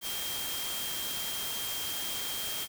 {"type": "tone in noise", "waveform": "sine", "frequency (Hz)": 3199, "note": "G7", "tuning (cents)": 34, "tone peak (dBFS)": -38, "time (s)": [0.01, 2.68], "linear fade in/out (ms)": 50, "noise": "white", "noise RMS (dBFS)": -36, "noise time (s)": [0.01, 2.68], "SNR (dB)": -5, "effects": []}